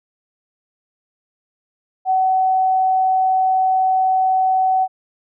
sine tone, 754 Hz, F#5, 32 cents sharp, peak -13 dBFS, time 2.05-4.88 s, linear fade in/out 50 ms, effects none

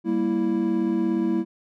triangle chord, E diminished, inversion first, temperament equal, 196 / 233.1 / 329.6 Hz, G3 / Bb3 / E4, 0 / 0 / 0 cents, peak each -25 / -24 / -21 dBFS, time 0.04-1.45 s, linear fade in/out 50 ms, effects none

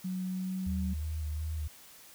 sine tone with pitch glide, 185 to 187.15 Hz, F#3 to F#3, 0 to +20 cents, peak -32 dBFS, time 0.04-0.94 s, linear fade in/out 10 ms, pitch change +20 cents, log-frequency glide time 0.31-0.53 s
sine tone with vibrato, 77.3 Hz, D#2, 11 cents flat, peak -32 dBFS, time 0.66-1.68 s, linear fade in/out 10 ms, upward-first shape square, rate 2.7 Hz, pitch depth 26 cents each way
effects white hiss -54 dBFS RMS until 2.14 s

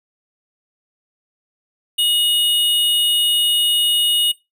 square tone pair together, 2900 / 3654 Hz, F#7 / A#7, -35 / -35 cents, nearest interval major third, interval 400 cents, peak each -16 / -24 dBFS, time 1.98-4.32 s, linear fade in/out 10 ms, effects noise-tail reverb RT60 0.2 s tail -18 dB re dry

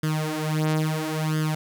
sawtooth tone with flanger, 155.56 Hz, D#3, in tune, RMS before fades -25 dBFS, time 0.03-1.55 s, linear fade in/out 5 ms, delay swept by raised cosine 0.61 to 6.41 ms, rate 0.74 Hz, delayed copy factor +0.8, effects 9-bit

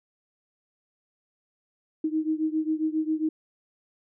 sine beating tone pair, 311.1 / 318.5 Hz, D#4 / D#4, 0 / +41 cents, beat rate 7.4 Hz, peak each -26 / -28 dBFS, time 2.04-3.29 s, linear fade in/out 5 ms, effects none

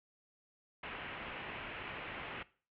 white low-pass noise, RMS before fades -45 dBFS, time 0.83-2.43 s, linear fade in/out 5 ms, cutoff 2900 Hz, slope 48 dB/octave, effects noise-tail reverb RT60 0.4 s tail -19 dB re dry

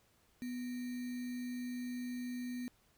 sine tone with sample-and-hold, 246.8 Hz, B3, 1 cent flat, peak -38 dBFS, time 0.42-2.68 s, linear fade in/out 0 ms, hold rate 2100 Hz, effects pink hiss -71 dBFS RMS until 2.97 s

